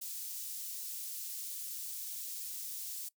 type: high-pass noise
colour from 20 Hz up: white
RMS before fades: -42 dBFS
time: 0.01-3.09 s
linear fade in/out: 10 ms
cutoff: 5500 Hz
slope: 12 dB/octave
effects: noise-tail reverb RT60 0.1 s tail -21 dB re dry